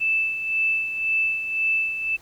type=tone with tremolo; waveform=sine; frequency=2637 Hz; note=E7; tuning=in tune; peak=-18 dBFS; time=0-2.17 s; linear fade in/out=20 ms; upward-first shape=sine; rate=1.9 Hz; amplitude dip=60%; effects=pink hiss -53 dBFS RMS until 2.21 s